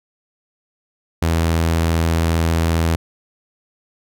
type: tone with vibrato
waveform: sawtooth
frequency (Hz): 82.41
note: E2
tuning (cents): 0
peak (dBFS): -11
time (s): 1.22-2.96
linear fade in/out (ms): 5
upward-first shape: sine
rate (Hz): 15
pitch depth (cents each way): 8
effects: none